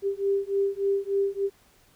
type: beating tone pair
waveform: sine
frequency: 394.1 / 397.5 Hz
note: G4 / G4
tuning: +9 / +24 cents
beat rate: 3.4 Hz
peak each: -26 dBFS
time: 0.02-1.5 s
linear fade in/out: 50 ms
effects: pink hiss -60 dBFS RMS until 1.95 s